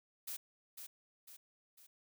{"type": "noise with echo", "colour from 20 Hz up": "blue", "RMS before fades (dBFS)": -43, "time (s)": [0.27, 0.37], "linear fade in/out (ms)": 10, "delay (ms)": 500, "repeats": 3, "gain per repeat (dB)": -6, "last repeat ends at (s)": 1.87, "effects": []}